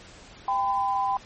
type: tone pair together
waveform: sine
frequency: 790 / 1009 Hz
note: G5 / B5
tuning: +13 / +37 cents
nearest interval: major third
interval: 424 cents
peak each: -25 dBFS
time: 0.48-1.17 s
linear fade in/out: 2 ms
effects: pink hiss -48 dBFS RMS until 1.25 s + MP3 32 kbps